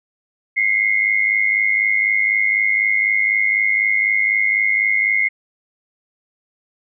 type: tone pair together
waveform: sine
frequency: 2051 / 2155 Hz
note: C7 / C#7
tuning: -35 / -49 cents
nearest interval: minor second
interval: 86 cents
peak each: -18 / -16 dBFS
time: 0.56-5.29 s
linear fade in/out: 20 ms
effects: none